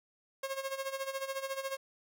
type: tone with tremolo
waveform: sawtooth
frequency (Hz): 540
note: C#5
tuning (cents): -45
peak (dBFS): -29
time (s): 0.43-1.77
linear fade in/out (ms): 5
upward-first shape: sine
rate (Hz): 14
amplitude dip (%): 75
effects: none